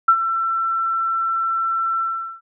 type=tone with ADSR envelope; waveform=sine; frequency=1343 Hz; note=E6; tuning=32 cents sharp; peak=-7 dBFS; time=0.08-2.41 s; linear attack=7 ms; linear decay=67 ms; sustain=-11 dB; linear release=410 ms; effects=none